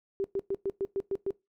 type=tone bursts; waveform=sine; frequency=392 Hz; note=G4; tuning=in tune; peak=-27 dBFS; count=8; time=0.2-1.306 s; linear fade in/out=0 ms; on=42 ms; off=110 ms; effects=noise-tail reverb RT60 0.2 s tail -20 dB re dry